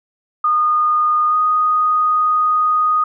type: tone with pitch glide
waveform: sine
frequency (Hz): 1225 to 1241.4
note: D#6 to D#6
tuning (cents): -27 to -4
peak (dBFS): -12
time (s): 0.44-3.04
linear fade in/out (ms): 5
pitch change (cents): +23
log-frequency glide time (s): 1.29-1.35
effects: none